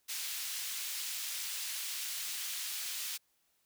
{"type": "high-pass noise", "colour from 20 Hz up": "pink", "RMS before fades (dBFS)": -39, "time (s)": [0.08, 3.18], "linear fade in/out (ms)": 20, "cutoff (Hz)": 3000, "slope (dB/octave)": 12, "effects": ["white hiss -75 dBFS RMS until 3.65 s"]}